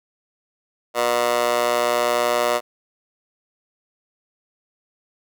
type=tone with high-pass filter; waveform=15% pulse; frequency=120.4 Hz; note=B2; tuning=44 cents flat; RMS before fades=-20 dBFS; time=0.94-2.61 s; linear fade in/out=50 ms; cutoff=680 Hz; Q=3.9; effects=none